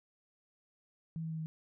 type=tone with pitch steps; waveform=sine; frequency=162.7 / 161.3 / 159.9 / 158.53 Hz; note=E3 / E3 / D#3 / D#3; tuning=-22 / -37 / +48 / +33 cents; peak=-36 dBFS; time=1.16-1.46 s; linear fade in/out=0 ms; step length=75 ms; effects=none